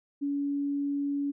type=tone; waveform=sine; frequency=283.5 Hz; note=C#4; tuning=39 cents sharp; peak=-27 dBFS; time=0.21-1.32 s; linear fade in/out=20 ms; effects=none